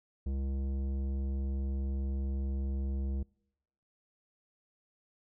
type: tone with tanh clipping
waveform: sine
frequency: 67.6 Hz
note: C#2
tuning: 43 cents flat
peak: -33 dBFS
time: 0.26-3.23 s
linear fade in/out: 5 ms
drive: 13 dB
effects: noise-tail reverb RT60 0.8 s tail -26 dB re dry